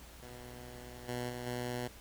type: tone with level steps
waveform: 10% pulse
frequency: 122.8 Hz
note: B2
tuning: 9 cents flat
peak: -40 / -28 / -32 / -28 dBFS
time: 0.22-1.88 s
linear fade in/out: 10 ms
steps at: 1.08 / 1.29 / 1.46 s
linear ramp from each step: 10 ms
effects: added 60 Hz sine -55 dBFS peak until 2 s + pink hiss -55 dBFS RMS until 2 s